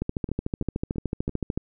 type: two click trains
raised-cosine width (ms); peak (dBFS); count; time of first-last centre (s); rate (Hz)
3; -22 / -13; 4 / 22; 0.29-1.293 / 0.02-1.576; 2.99 / 13.5
effects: none